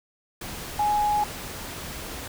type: tone in noise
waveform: sine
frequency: 835 Hz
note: G#5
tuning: 9 cents sharp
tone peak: -20 dBFS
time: 0.79-1.24 s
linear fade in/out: 5 ms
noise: pink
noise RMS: -36 dBFS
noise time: 0.41-2.28 s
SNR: +13 dB
effects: none